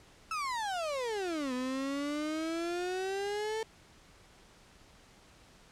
35% pulse exponential two-way sweep, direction down then up, 1334 to 249.3 to 447.5 Hz, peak -31 dBFS, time 0.31-3.63 s, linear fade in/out 2 ms, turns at 1.53 s, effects pink hiss -59 dBFS RMS until 5.71 s + low-pass 8000 Hz 12 dB/octave

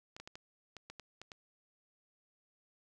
clicks, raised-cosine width 0.2 ms, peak -30 dBFS, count 9, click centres 0.165 / 0.2 / 0.275 / 0.355 / 0.767 / 0.9 / 0.997 / 1.216 / 1.318 s, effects none

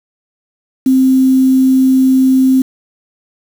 sine tone with quantisation, 261.8 Hz, C4, 1 cent sharp, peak -6 dBFS, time 0.86-2.62 s, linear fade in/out 5 ms, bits 5, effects none

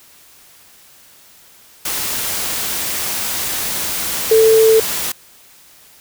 sine tone in noise, 443.3 Hz, A4, 13 cents sharp, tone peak -7 dBFS, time 4.31-4.8 s, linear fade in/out 5 ms, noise white, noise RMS -21 dBFS, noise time 1.85-5.12 s, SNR +11 dB, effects white hiss -46 dBFS RMS until 6 s

